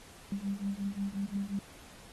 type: beating tone pair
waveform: sine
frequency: 195.6 / 201.2 Hz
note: G3 / G3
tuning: -4 / +45 cents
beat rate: 5.6 Hz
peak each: -36 / -35 dBFS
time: 0.32-1.59 s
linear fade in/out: 2 ms
effects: pink hiss -54 dBFS RMS until 2.12 s + AAC 32 kbps

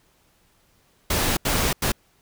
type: noise bursts at uneven times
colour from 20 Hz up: pink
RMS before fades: -22 dBFS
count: 3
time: 1.1-1.37 / 1.45-1.73 / 1.82-1.92 s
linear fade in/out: 5 ms
effects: pink hiss -62 dBFS RMS until 2.21 s

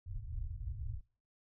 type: low-pass noise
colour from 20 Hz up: pink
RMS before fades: -41 dBFS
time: 0.06-1.01 s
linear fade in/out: 10 ms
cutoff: 120 Hz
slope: 96 dB/octave
effects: noise-tail reverb RT60 0.4 s tail -21 dB re dry

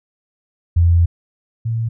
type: tone pair in turn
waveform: sine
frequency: 85.2 / 114.12 Hz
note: F2 / A#2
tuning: -42 / -36 cents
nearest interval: perfect fourth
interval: 506 cents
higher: second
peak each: -9 / -17 dBFS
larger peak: first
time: 0.76-1.06 / 1.65-1.89 s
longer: first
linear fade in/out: 10 ms
effects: none

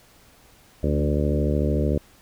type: harmonic tone with a mistuned harmonic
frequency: 73.42 Hz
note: D2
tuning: in tune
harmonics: 1 / 2 / 3 / 4 / 5 / 6 / 7 / 8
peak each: -23 / -26 / -28 / -29 / -30 / -31 / -31 / -32 dBFS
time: 0.83-1.98 s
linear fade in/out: 5 ms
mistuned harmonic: 3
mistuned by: +21 cents
effects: pink hiss -54 dBFS RMS until 2.21 s

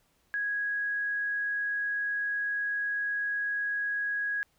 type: tone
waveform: sine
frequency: 1658 Hz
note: G#6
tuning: 3 cents flat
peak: -28 dBFS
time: 0.34-4.43 s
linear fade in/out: 0 ms
effects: pink hiss -70 dBFS RMS until 4.58 s

